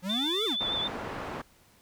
square exponential two-way sweep, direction up then down, 174.61 to 466.2 to 185.2 Hz, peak -31 dBFS, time 0.02-0.57 s, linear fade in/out 50 ms, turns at 0.45 s
sine tone with vibrato, 3519 Hz, A7, in tune, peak -28 dBFS, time 0.09-0.88 s, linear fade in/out 10 ms, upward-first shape triangle, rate 8.1 Hz, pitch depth 39 cents each way
white low-pass noise, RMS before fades -37 dBFS, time 0.6-1.42 s, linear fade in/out 10 ms, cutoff 1100 Hz, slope 12 dB/octave
effects pink hiss -61 dBFS RMS until 1.81 s

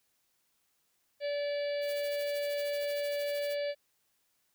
harmonic tone, 577 Hz, D5, 31 cents flat, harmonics 1 / 3 / 4 / 5 / 6 / 7 / 8, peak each -31 / -46 / -46 / -50 / -51 / -52 / -48 dBFS, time 1.2-3.75 s, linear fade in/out 50 ms
blue noise with tremolo, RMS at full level -46 dBFS, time 1.81-3.57 s, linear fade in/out 50 ms, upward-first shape sine, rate 13 Hz, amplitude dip 70%
effects white hiss -75 dBFS RMS until 4.54 s

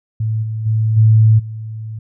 sine tone with level steps, 110 Hz, A2, in tune, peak -15 / -19 / -12 / -6 / -24 dBFS, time 0.2-1.99 s, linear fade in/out 5 ms, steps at 0.42 / 0.65 / 0.96 / 1.38 s, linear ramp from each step 20 ms, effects none

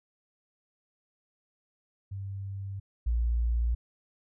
sine tone pair in turn, 98 / 58.27 Hz, G2 / A#1, 0 / 0 cents, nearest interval major sixth, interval 900 cents, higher first, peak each -34 / -24 dBFS, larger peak second, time 2.11-2.8 / 3.06-3.75 s, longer neither, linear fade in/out 10 ms, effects none

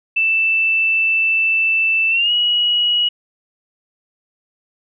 sine tone with pitch glide, 2653 to 2910 Hz, E7 to F#7, +10 to -29 cents, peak -13 dBFS, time 0.16-3.09 s, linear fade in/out 10 ms, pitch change +161 cents, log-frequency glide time 2.1-2.32 s, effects none

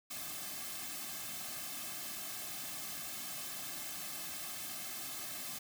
white noise with comb filter, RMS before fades -43 dBFS, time 0.1-5.59 s, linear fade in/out 10 ms, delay 2.1 ms, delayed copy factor -1, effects none

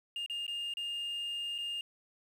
sine tone with dropouts, 2823 Hz, F7, 18 cents sharp, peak -32 dBFS, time 0.16-1.81 s, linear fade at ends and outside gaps 2 ms, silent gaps 0.262-0.298 / 0.466-0.479 / 0.738-0.77 / 1.581-1.585 s, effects tanh soft clip ceiling -34 dBFS + 10-bit

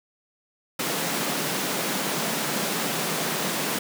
pink high-pass noise, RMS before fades -27 dBFS, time 0.79-3.79 s, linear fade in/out 5 ms, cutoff 150 Hz, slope 48 dB/octave, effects none

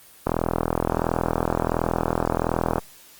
click train, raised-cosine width 1 ms, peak -6 dBFS, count 105, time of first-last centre 0.27-2.782 s, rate 41.4 Hz, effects white hiss -49 dBFS RMS until 3.19 s + Opus 24 kbps

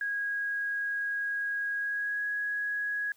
sine tone with pitch glide, 1645 to 1666 Hz, G#6 to G#6, -17 to +5 cents, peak -29 dBFS, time 0.01-3.12 s, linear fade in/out 2 ms, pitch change +22 cents, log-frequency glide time 1.77-2.26 s, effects white hiss -65 dBFS RMS until 3.16 s

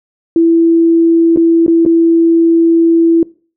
sine tone with dropouts, 332.2 Hz, E4, 13 cents sharp, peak -5 dBFS, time 0.36-3.23 s, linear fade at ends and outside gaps 2 ms, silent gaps 1.362-1.372 / 1.664-1.679 / 1.852-1.861 s, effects noise-tail reverb RT60 0.4 s tail -23 dB re dry

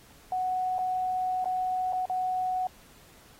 sine tone with dropouts, 740 Hz, F#5, in tune, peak -26 dBFS, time 0.32-2.67 s, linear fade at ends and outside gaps 2 ms, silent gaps 0.783-0.789 / 1.444-1.456 / 1.926-1.931 / 2.056-2.097 s, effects pink hiss -56 dBFS RMS until 3.39 s + AAC 48 kbps

